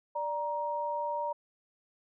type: tone pair together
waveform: sine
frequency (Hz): 588.4 / 940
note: D5 / A#5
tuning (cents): +3 / +14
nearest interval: minor sixth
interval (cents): 811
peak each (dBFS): -35 / -32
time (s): 0.15-1.33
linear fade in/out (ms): 10
effects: none